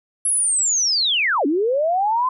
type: linear two-way sweep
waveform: sine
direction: down then up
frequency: 11000 to 267.9 to 1046 Hz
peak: -16 dBFS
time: 0.25-2.29 s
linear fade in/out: 5 ms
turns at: 1.46 s
effects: none